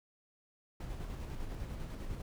brown noise with tremolo, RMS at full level -40 dBFS, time 0.8-2.22 s, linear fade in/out 5 ms, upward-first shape square, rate 10 Hz, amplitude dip 30%, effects none

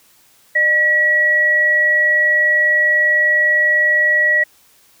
sine tone pair together, 606.3 / 1925 Hz, D#5 / B6, -45 / -45 cents, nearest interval octave + minor sixth, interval 2000 cents, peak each -23 / -11 dBFS, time 0.55-4.44 s, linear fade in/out 10 ms, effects white hiss -52 dBFS RMS until 5 s

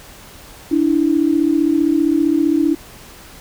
sine tone pair together, 291.7 / 327 Hz, D4 / E4, -12 / -14 cents, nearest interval major second, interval 198 cents, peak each -15 dBFS, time 0.71-2.75 s, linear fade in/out 10 ms, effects pink hiss -40 dBFS RMS until 3.4 s

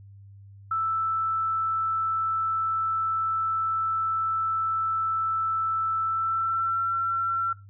sine tone with pitch glide, 1321 to 1352.7 Hz, E6 to E6, +3 to +44 cents, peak -23 dBFS, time 0.71-7.53 s, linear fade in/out 5 ms, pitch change +41 cents, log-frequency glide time 6.01-6.88 s, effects noise-tail reverb RT60 0.2 s tail -17 dB re dry + added 99 Hz sine -45 dBFS peak until 7.69 s

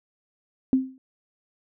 sine tone with exponential decay, 261.6 Hz, C4, in tune, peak -13 dBFS, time 0.73-0.98 s, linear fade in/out 1 ms, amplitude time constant 54 ms, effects none

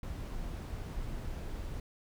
brown noise, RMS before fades -39 dBFS, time 0.03-1.8 s, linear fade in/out 2 ms, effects none

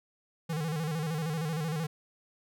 square tone with vibrato, 158 Hz, D#3, 27 cents sharp, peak -31 dBFS, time 0.49-1.87 s, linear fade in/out 10 ms, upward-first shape square, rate 13 Hz, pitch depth 86 cents each way, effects none

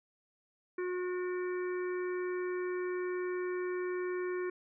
harmonic tone with a mistuned harmonic, 362.1 Hz, F#4, 37 cents flat, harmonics 1 / 3 / 4 / 5 / 6, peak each -33 / -46 / -48 / -47 / -51 dBFS, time 0.78-4.5 s, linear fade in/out 5 ms, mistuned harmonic 6, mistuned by +97 cents, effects none

